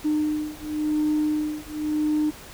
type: beating tone pair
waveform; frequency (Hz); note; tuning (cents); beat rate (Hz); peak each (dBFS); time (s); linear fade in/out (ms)
sine; 303.2 / 304.13; D#4 / D#4; -45 / -39; 0.93; -24; 0.04-2.31; 20
effects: tanh soft clip ceiling -16 dBFS + pink hiss -43 dBFS RMS until 2.53 s

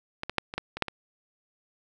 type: clicks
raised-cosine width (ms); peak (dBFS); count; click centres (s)
0.3; -16 / -16 / -7 / -20 / -13 / -19 / -7 / -18; 8; 0.234 / 0.296 / 0.383 / 0.539 / 0.58 / 0.77 / 0.823 / 0.883
effects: none

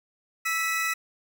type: tone cluster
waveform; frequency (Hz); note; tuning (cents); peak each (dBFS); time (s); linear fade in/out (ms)
45% pulse; 1318 / 1965 / 2544; E6 / B6 / D#7; -1 / -9 / +38; -30 / -28 / -31; 0.45-0.94; 10
effects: none

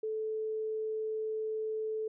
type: tone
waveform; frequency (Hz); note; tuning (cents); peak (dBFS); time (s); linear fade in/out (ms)
sine; 436.3; A4; -15; -32; 0.03-2.08; 5
effects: none

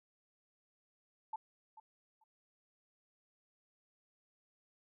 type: tone with echo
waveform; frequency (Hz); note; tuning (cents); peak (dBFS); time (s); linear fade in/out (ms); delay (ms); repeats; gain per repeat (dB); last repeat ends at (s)
sine; 880; A5; 0; -37; 1.33-1.36; 5; 440; 2; -15; 2.24
effects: none

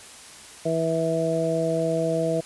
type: harmonic tone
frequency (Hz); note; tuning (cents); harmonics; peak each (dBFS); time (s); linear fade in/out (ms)
163.2; E3; -17; 1 / 2 / 3 / 4; -28 / -29 / -26 / -25; 0.65-2.41; 10
effects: white hiss -44 dBFS RMS until 2.45 s + resampled to 24000 Hz

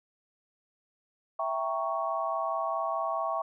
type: chord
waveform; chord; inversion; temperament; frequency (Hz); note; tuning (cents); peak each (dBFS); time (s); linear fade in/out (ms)
sine; E diminished seventh; none; equal; 659.3 / 784 / 932.3 / 1108.7; E5 / G5 / Bb5 / Db6; 0 / 0 / 0 / 0; -32 / -35 / -38 / -32; 1.39-3.42; 5
effects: none

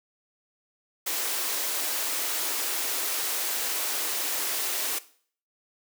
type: high-pass noise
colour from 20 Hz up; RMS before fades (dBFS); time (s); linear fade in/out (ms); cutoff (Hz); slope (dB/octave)
white; -29; 1.06-4.99; 10; 280; 48
effects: noise-tail reverb RT60 0.5 s tail -17 dB re dry

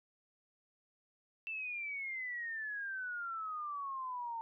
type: exponential sweep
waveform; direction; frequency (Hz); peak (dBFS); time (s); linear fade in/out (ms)
sine; down; 2680 to 903; -38; 1.47-4.41; 0
effects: none

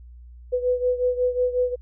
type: beating tone pair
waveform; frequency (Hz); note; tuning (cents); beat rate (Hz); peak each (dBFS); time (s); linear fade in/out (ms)
sine; 496.4 / 501.9; B4 / B4; +9 / +28; 5.5; -21 / -25; 0.52-1.76; 20
effects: added 60 Hz sine -41 dBFS peak until 1.81 s

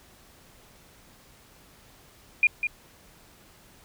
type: tone with echo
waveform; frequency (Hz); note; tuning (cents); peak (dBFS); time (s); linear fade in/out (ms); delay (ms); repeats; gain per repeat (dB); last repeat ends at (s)
sine; 2424; D#7; -46; -15; 2.43-2.47; 2; 200; 1; -8; 2.67
effects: pink hiss -55 dBFS RMS until 3.84 s

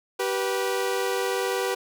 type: tone pair together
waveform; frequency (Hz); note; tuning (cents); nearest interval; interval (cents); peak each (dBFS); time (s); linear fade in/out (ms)
sawtooth; 387.4 / 488.1; G4 / B4; -20 / -20; major third; 400; -23; 0.19-1.75; 10
effects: none

